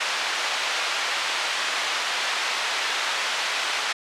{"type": "band-pass noise", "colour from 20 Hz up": "white", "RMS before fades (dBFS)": -26, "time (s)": [0, 3.93], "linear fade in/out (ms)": 10, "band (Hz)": [740, 3400], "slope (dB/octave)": 12, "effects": ["low-pass 9000 Hz 12 dB/octave"]}